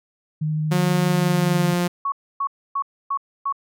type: tone with vibrato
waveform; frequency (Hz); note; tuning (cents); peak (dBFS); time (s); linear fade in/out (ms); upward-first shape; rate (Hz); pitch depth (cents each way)
sine; 154.2; D#3; -15; -20; 0.41-1.74; 10; sine; 13; 11
type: tone with pitch glide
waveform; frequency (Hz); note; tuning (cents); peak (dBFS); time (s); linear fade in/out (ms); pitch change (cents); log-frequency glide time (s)
sawtooth; 180 to 176.09; F#3 to F3; -47 to +15; -15; 0.71-1.88; 10; -38; 1.08-1.77
type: tone bursts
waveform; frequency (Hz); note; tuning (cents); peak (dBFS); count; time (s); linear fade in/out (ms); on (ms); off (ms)
sine; 1111; C#6; +4; -20; 5; 2.05-3.525; 5; 71; 280
effects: none